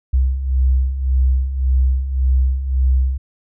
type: beating tone pair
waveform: sine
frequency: 63.6 / 65.4 Hz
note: C2 / C2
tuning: -48 / 0 cents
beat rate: 1.8 Hz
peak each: -20 / -14 dBFS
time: 0.13-3.18 s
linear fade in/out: 10 ms
effects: none